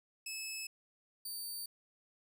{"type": "tone pair in turn", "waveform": "15% pulse", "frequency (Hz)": [2600, 4601], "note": ["E7", "D8"], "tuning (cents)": [-24, -36], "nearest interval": "minor seventh", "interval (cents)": 988, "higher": "second", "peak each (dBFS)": [-33, -34], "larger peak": "first", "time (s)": [[0.26, 0.67], [1.25, 1.66]], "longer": "neither", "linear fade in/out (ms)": 5, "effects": []}